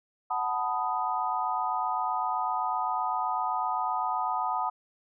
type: chord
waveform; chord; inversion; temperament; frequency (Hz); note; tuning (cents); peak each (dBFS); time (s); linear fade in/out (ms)
sine; B dominant seventh; second; equal; 740 / 880 / 987.8 / 1244.5; F#5 / A5 / B5 / D#6; 0 / 0 / 0 / 0; -32; 0.3-4.7; 10
effects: none